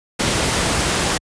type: noise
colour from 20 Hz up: pink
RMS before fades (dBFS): -18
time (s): 0.19-1.18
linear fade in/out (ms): 10
effects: high-pass 60 Hz 12 dB/octave + resampled to 22050 Hz